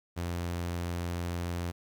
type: tone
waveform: sawtooth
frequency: 86.7 Hz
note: F2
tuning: 12 cents flat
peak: -28 dBFS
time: 0.16-1.72 s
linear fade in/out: 20 ms
effects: 11-bit